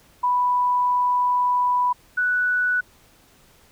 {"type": "tone pair in turn", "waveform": "sine", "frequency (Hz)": [987.8, 1480], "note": ["B5", "F#6"], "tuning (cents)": [0, 0], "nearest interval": "perfect fifth", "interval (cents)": 700, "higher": "second", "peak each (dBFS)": [-17, -18], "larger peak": "first", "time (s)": [[0.23, 1.93], [2.17, 2.81]], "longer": "first", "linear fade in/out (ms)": 10, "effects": ["pink hiss -55 dBFS RMS until 3.71 s"]}